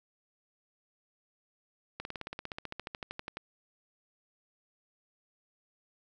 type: slowing click train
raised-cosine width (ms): 0.3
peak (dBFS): -22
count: 21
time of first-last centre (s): 2-3.37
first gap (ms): 51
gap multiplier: 1.03
effects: none